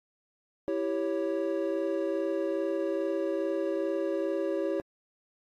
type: chord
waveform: triangle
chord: C# diminished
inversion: first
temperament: equal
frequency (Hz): 329.6 / 392 / 554.4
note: E4 / G4 / C#5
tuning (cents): 0 / 0 / 0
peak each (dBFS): -30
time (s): 0.68-4.8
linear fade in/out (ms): 0
effects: AAC 48 kbps